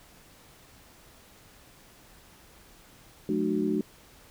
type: tone cluster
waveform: sine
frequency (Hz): 181.1 / 216.4 / 303.7 / 372.9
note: F#3 / A3 / D#4 / F#4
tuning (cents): -37 / -29 / -42 / +14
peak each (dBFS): -34 / -29 / -29 / -30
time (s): 3.29-3.81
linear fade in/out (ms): 2
effects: pink hiss -55 dBFS RMS until 4.3 s